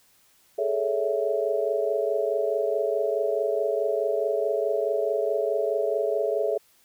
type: chord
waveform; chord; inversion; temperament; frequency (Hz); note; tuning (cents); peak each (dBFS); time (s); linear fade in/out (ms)
sine; A major seventh; third; equal with one note detuned; 415.3 / 440 / 562.8 / 659.3; G#4 / A4 / C#5 / E5; 0 / 0 / +26 / 0; -28; 0.58-6.58; 10
effects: white hiss -61 dBFS RMS until 6.84 s